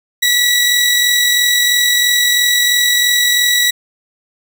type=tone pair together; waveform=sawtooth; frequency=1951 / 3859 Hz; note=B6 / B7; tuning=-22 / -41 cents; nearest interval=octave; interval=1181 cents; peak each=-10 dBFS; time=0.22-3.71 s; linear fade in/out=10 ms; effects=none